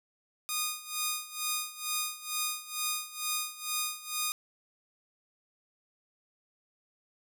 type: tone with tremolo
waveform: 5% pulse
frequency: 1231 Hz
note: D#6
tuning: 19 cents flat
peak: -17 dBFS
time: 0.49-4.32 s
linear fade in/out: 0 ms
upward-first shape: sine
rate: 2.2 Hz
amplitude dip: 85%
effects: none